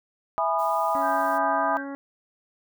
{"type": "chord", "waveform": "sine", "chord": "E major seventh", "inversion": "none", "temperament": "equal with one note detuned", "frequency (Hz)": [659.3, 830.6, 987.8, 1223.8], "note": ["E5", "G#5", "B5", "D#6"], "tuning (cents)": [0, 0, 0, -29], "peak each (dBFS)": -27, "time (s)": [0.38, 1.77], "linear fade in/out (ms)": 0}
{"type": "noise", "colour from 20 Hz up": "blue", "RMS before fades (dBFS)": -47, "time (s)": [0.58, 1.39], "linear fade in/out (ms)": 20}
{"type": "harmonic tone", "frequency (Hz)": 277.8, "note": "C#4", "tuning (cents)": 4, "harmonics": [1, 2, 3, 4, 5, 6, 7], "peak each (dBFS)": [-33, -39, -43, -45, -47, -49, -50], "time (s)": [0.95, 1.95], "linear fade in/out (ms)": 0}
{"type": "tone", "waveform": "sine", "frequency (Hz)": 1568, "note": "G6", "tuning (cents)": 0, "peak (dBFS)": -31, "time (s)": [1.01, 1.85], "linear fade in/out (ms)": 50}
{"effects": []}